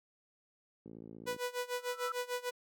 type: click train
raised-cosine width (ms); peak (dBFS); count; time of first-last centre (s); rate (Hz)
3; -33; 29; 0.86-1.364; 55.6
type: tone with tremolo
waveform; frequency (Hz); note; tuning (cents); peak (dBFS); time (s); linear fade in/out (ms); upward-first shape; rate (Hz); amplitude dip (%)
sawtooth; 493; B4; -3; -29; 1.26-2.51; 20; sine; 6.7; 90
type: tone with exponential growth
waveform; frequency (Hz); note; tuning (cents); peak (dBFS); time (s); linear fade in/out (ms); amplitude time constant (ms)
sine; 1328; E6; +12; -33; 1.72-2.12; 2; 85
effects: high-pass 200 Hz 12 dB/octave